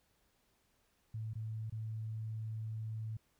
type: tone with dropouts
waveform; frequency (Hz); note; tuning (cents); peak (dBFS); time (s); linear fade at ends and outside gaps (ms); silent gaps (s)
sine; 110.2; A2; +3; -38; 1.14-3.17; 5; 1.335-1.354 / 1.699-1.722
effects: pink hiss -75 dBFS RMS until 3.39 s